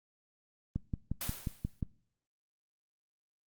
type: click train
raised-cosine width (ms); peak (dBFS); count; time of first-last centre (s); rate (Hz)
5; -21; 7; 0.76-1.828; 5.62
type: noise with exponential decay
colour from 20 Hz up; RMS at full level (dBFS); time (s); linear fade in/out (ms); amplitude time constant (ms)
white; -36; 1.21-1.81; 2; 130
effects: noise-tail reverb RT60 0.6 s tail -25 dB re dry + Opus 24 kbps